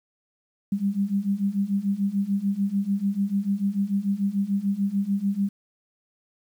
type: beating tone pair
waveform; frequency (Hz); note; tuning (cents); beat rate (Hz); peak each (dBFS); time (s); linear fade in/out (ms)
sine; 195.1 / 201.9; G3 / G#3; -8 / -49; 6.8; -26 / -24; 0.72-5.49; 5
effects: 9-bit